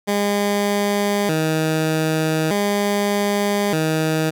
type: tone with vibrato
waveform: 15% pulse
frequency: 179.3 Hz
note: F3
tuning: 46 cents sharp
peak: -11 dBFS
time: 0.07-4.31 s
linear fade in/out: 20 ms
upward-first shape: square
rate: 0.41 Hz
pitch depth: 220 cents each way
effects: none